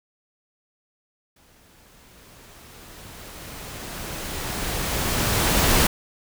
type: noise with exponential growth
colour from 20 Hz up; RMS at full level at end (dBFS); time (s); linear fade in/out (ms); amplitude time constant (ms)
pink; -17; 1.36-5.87; 5; 980
effects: none

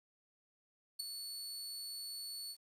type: tone with ADSR envelope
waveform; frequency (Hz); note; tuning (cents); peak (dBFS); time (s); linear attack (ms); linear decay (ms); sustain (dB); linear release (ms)
sawtooth; 4435; C#8; 0; -31; 0.99-2.57; 12; 6; -9; 65
effects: resampled to 32000 Hz + 11-bit

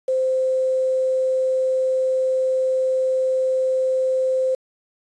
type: tone with quantisation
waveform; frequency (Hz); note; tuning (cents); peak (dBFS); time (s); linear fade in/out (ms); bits
sine; 520; C5; -11; -17; 0.08-4.55; 5; 7
effects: resampled to 22050 Hz

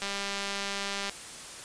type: click train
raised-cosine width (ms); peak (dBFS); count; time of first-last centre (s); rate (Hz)
0.2; -16; 215; 0.02-1.095; 199
effects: white hiss -43 dBFS RMS until 1.64 s + resampled to 22050 Hz

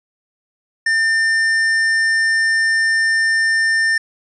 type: tone with tanh clipping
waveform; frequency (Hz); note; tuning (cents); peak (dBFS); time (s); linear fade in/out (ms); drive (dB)
sine; 1800; A6; +39; -15; 0.86-3.98; 5; 12
effects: resampled to 24000 Hz

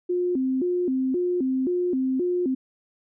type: tone with vibrato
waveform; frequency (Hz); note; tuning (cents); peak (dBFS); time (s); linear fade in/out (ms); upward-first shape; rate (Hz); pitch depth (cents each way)
sine; 305.4; D#4; -32; -21; 0.09-2.55; 10; square; 1.9; 270
effects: none

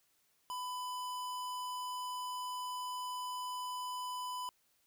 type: tone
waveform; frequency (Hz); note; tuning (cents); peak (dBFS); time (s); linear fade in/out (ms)
square; 999; B5; +20; -39; 0.5-4.49; 0
effects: white hiss -74 dBFS RMS until 4.86 s

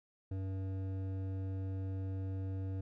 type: tone with hard clipping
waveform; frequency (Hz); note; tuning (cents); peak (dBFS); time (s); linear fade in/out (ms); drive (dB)
sine; 95.5; G2; -45; -38; 0.31-2.81; 5; 11
effects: none

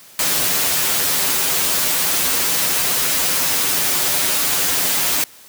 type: noise with comb filter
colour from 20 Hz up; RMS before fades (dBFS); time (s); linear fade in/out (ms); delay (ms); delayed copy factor
white; -18; 0.19-5.24; 2; 9.1; -0.7
effects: white hiss -44 dBFS RMS until 5.48 s + high-pass 80 Hz 12 dB/octave

